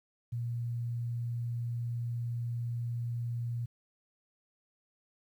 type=tone; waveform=sine; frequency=118.6 Hz; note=A#2; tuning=30 cents sharp; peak=-32 dBFS; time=0.32-3.66 s; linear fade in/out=10 ms; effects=11-bit